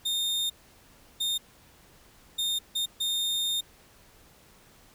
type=tone bursts at uneven times; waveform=40% pulse; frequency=3654 Hz; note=A#7; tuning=35 cents flat; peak=-25 dBFS; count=5; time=0.05-0.5 / 1.2-1.38 / 2.38-2.59 / 2.75-2.86 / 3-3.61 s; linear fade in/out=10 ms; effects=pink hiss -57 dBFS RMS until 4.94 s